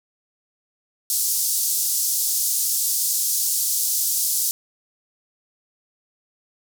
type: band-pass noise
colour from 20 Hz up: white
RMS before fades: -22 dBFS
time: 1.1-4.51 s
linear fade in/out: 0 ms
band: 5100 to 15000 Hz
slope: 24 dB/octave
effects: none